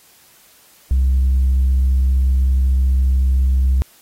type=tone with tanh clipping; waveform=triangle; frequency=65.41 Hz; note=C2; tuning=in tune; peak=-12 dBFS; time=0.91-3.82 s; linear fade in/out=0 ms; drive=6 dB; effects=white hiss -50 dBFS RMS until 4.01 s + AAC 48 kbps